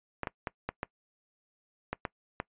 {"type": "clicks", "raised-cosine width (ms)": 0.5, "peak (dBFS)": -17, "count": 8, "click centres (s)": [0.233, 0.272, 0.472, 0.69, 0.831, 1.93, 2.052, 2.401], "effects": ["noise-tail reverb RT60 0.1 s tail -22 dB re dry", "resampled to 8000 Hz"]}